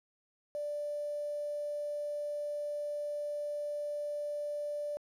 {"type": "tone with quantisation", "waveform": "sine", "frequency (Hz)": 588, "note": "D5", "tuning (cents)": 2, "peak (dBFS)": -34, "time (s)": [0.55, 4.97], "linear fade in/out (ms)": 0, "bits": 9, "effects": ["low-pass 9000 Hz 12 dB/octave"]}